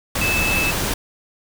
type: tone in noise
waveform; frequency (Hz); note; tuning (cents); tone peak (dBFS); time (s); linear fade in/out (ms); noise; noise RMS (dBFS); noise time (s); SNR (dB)
sine; 2616; E7; -14; -19; 0.21-0.71; 5; pink; -22; 0.15-0.94; 0
effects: none